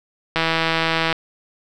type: click train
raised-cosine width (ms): 0.3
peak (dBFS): -3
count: 126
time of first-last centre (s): 0.36-1.127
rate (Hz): 163
effects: none